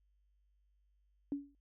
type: tone with exponential decay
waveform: sine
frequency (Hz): 282.9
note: C#4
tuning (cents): +35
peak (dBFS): -31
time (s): 1.32-1.55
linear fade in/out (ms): 1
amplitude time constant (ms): 49
effects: added 50 Hz sine -70 dBFS peak until 1.6 s